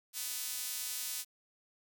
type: tone with high-pass filter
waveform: sawtooth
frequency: 250.4 Hz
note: B3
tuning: 24 cents sharp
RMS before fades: -39 dBFS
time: 0.13-1.25 s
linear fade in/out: 50 ms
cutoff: 6300 Hz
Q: 0.55
effects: none